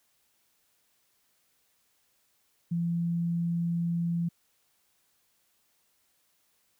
sine tone, 170 Hz, F3, 46 cents flat, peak -26 dBFS, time 2.71-4.29 s, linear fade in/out 10 ms, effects white hiss -71 dBFS RMS until 6.79 s

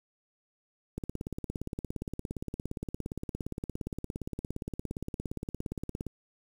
click train, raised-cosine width 3 ms, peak -22 dBFS, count 89, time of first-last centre 0.98-6.067 s, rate 17.3 Hz, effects 8-bit

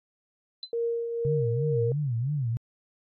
sine tone with exponential decay, 4044 Hz, B7, 40 cents sharp, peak -30 dBFS, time 0.63-0.72 s, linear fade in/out 1 ms, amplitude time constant 18 ms
sine tone with tremolo, 466.2 Hz, A#4, in tune, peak -24 dBFS, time 0.73-1.92 s, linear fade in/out 2 ms, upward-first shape triangle, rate 2.1 Hz, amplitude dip 50%
sine tone with vibrato, 130.81 Hz, C3, in tune, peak -25 dBFS, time 1.25-2.57 s, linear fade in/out 0 ms, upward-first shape sine, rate 3 Hz, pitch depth 240 cents each way
effects AAC 64 kbps

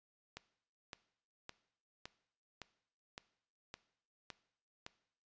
click train, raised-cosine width 0.2 ms, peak -28 dBFS, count 9, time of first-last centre 0.37-4.864 s, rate 1.78 Hz, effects noise-tail reverb RT60 0.7 s tail -18 dB re dry + resampled to 16000 Hz

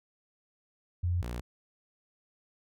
sine / sawtooth tone pair in turn, 88 / 59.89 Hz, F2 / A#1, +14 / +47 cents, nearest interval perfect fifth, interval 667 cents, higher first, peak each -26 / -31 dBFS, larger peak first, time 1.03-1.22 / 1.22-1.41 s, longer neither, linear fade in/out 10 ms, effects none

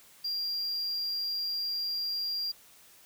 triangle tone, 4773 Hz, D8, 27 cents sharp, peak -29 dBFS, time 0.24-2.52 s, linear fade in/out 10 ms, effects white hiss -57 dBFS RMS until 3.05 s

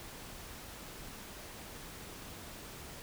silence, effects pink hiss -48 dBFS RMS until 3.02 s

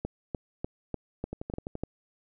two click trains, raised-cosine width 2 ms, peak -22 / -18 dBFS, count 6 / 7, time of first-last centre 1.33-1.754 / 0.05-1.836 s, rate 11.8 / 3.36 Hz, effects none

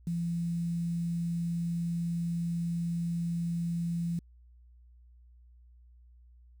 sine tone with quantisation, 169.9 Hz, F3, 47 cents flat, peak -29 dBFS, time 0.07-4.19 s, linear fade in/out 2 ms, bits 9, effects added 60 Hz sine -54 dBFS peak until 6.6 s

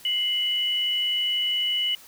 sine tone pair together, 2099 / 2956 Hz, C7 / F#7, +5 / -2 cents, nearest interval tritone, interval 593 cents, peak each -34 / -22 dBFS, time 0.05-1.95 s, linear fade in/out 2 ms, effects white hiss -49 dBFS RMS until 2.07 s

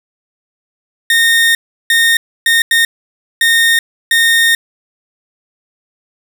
30% pulse tone bursts at uneven times, 1839 Hz, A#6, 24 cents flat, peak -5 dBFS, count 6, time 1.1-1.55 / 1.9-2.17 / 2.46-2.62 / 2.71-2.85 / 3.41-3.79 / 4.11-4.55 s, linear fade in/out 2 ms, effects none

